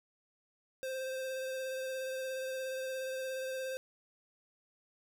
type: tone with vibrato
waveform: square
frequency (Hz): 523.3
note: C5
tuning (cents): 0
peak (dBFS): -37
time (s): 0.83-3.77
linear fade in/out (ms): 0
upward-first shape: triangle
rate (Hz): 17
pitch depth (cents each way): 20
effects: none